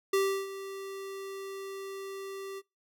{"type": "tone with ADSR envelope", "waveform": "square", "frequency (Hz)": 390, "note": "G4", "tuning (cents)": -9, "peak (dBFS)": -24, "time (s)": [0.13, 2.62], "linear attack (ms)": 6, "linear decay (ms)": 330, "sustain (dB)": -15, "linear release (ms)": 40, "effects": ["noise-tail reverb RT60 0.2 s tail -21 dB re dry"]}